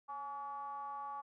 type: ring-modulated tone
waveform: triangle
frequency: 148.8 Hz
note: D3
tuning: 23 cents sharp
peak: -36 dBFS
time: 0.08-1.22 s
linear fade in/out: 20 ms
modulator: 990 Hz
effects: none